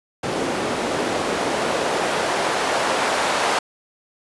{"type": "noise with band-pass filter sweep", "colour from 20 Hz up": "white", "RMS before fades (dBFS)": -22, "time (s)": [0.23, 3.59], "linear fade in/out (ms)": 5, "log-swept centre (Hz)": [340, 780], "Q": 1, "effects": ["resampled to 24000 Hz"]}